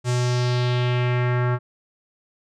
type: tone with low-pass filter sweep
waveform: square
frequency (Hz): 123.47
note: B2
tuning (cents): 0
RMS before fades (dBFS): -21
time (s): 0.04-1.59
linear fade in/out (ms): 50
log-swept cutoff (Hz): 7900 to 1400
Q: 2.1
effects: none

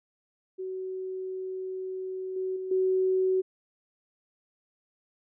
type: tone with level steps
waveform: sine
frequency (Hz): 375.1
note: F#4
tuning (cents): +24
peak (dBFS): -32 / -28 / -32 / -22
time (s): 0.58-3.42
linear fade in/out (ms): 20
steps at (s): 2.36 / 2.56 / 2.71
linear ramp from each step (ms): 5
effects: none

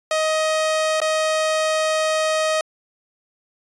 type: tone with dropouts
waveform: sawtooth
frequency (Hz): 628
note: D#5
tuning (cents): +16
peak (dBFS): -14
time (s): 0.11-2.61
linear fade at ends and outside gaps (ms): 2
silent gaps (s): 1.003-1.016
effects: resampled to 22050 Hz

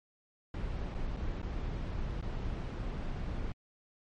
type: noise with dropouts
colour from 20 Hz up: brown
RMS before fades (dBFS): -36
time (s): 0.54-3.52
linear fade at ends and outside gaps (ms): 2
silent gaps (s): 0.943-0.947 / 1.166-1.17 / 1.418-1.428 / 2.213-2.225
effects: low-pass 4000 Hz 12 dB/octave + MP3 48 kbps

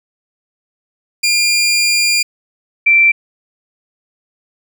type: tone pair in turn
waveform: 20% pulse / sine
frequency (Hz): 2400 / 2345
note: D7 / D7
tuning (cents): +37 / -3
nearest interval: unison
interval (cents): 40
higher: first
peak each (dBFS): -6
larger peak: neither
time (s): 1.23-2.23 / 2.86-3.12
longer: first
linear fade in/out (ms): 10
effects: none

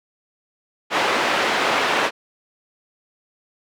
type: band-pass noise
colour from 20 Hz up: pink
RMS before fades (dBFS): -20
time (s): 0.9-2.11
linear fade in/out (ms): 50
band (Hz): 500 to 3000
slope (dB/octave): 12
effects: none

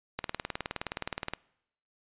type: click train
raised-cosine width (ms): 0.3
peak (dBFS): -16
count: 23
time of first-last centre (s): 0.19-1.336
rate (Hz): 19.2
effects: noise-tail reverb RT60 0.8 s tail -24 dB re dry + resampled to 8000 Hz

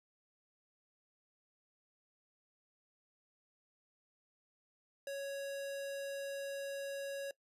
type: tone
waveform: square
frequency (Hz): 555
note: C#5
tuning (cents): +2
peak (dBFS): -40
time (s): 5.07-7.31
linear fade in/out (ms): 2
effects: noise-tail reverb RT60 0.1 s tail -21 dB re dry + resampled to 32000 Hz

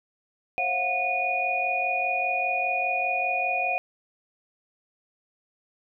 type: tone cluster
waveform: sine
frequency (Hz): 538 / 681 / 726 / 2460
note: C5 / F5 / F#5 / D#7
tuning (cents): +48 / -44 / -33 / -20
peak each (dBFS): -35 / -34 / -27 / -26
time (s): 0.58-3.78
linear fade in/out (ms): 0
effects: none

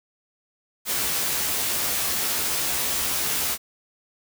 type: noise with comb filter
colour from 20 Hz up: white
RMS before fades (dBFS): -25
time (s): 0.85-3.58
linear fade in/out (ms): 50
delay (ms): 14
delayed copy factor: +0.65
effects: none

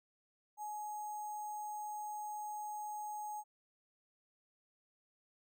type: tone with sample-and-hold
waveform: sine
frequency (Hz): 842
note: G#5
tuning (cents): +24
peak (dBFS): -40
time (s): 0.57-3.44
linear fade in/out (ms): 50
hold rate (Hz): 7350
effects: none

